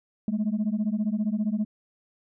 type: beating tone pair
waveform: sine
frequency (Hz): 205.1 / 220.1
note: G#3 / A3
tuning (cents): -21 / +1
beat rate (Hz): 15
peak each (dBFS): -25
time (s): 0.28-1.65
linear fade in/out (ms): 2
effects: tanh soft clip ceiling -20 dBFS